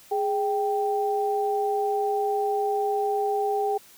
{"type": "tone pair together", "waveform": "sine", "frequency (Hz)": [415.3, 784], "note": ["G#4", "G5"], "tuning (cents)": [0, 0], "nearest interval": "major seventh", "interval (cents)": 1100, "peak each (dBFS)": -25, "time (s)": [0.11, 3.78], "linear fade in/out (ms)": 10, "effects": ["white hiss -52 dBFS RMS until 3.97 s"]}